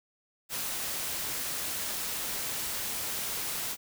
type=noise; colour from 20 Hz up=white; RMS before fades=-34 dBFS; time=0.49-3.77 s; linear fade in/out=50 ms; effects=none